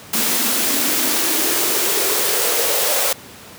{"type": "noise with high-pass filter sweep", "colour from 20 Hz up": "white", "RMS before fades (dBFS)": -18, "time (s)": [0.13, 3.13], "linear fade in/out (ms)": 5, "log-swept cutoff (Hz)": [220, 550], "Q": 4.9, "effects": ["pink hiss -39 dBFS RMS until 3.58 s", "high-pass 100 Hz 12 dB/octave"]}